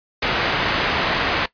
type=low-pass noise; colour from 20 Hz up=white; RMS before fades=-21 dBFS; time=0.22-1.46 s; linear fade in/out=5 ms; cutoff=2500 Hz; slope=12 dB/octave; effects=noise-tail reverb RT60 0.1 s tail -18 dB re dry + resampled to 11025 Hz